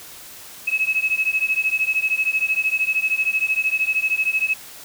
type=beating tone pair; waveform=sine; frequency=2567 / 2580 Hz; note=E7 / E7; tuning=-47 / -38 cents; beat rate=13 Hz; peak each=-21 dBFS; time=0.67-4.54 s; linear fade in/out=10 ms; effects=white hiss -40 dBFS RMS until 4.84 s